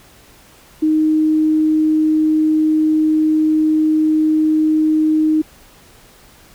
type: tone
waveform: sine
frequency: 311.1 Hz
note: D#4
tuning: in tune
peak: -11 dBFS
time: 0.82-5.42 s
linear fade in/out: 10 ms
effects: pink hiss -46 dBFS RMS until 6.54 s